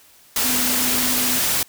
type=tone in noise; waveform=sine; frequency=249.9 Hz; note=B3; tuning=21 cents sharp; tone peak=-27 dBFS; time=0.44-1.39 s; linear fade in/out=2 ms; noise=white; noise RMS=-20 dBFS; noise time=0.36-1.63 s; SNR=-10 dB; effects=white hiss -51 dBFS RMS until 1.68 s